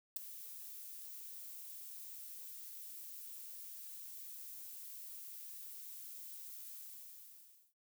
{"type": "noise with ADSR envelope", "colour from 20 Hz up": "violet", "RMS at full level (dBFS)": -35, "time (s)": [0.16, 7.74], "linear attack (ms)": 6, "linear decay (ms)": 9, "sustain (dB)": -15, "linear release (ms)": 1000, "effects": []}